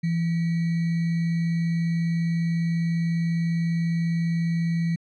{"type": "tone with sample-and-hold", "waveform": "sine", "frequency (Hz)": 167.3, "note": "E3", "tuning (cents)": 26, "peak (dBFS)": -21, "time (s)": [0.03, 4.96], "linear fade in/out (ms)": 10, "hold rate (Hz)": 2100, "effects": ["low-pass 4000 Hz 12 dB/octave"]}